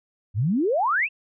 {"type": "exponential sweep", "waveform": "sine", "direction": "up", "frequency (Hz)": [90, 2775], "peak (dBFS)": -19, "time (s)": [0.34, 1.09], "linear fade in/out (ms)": 50, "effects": []}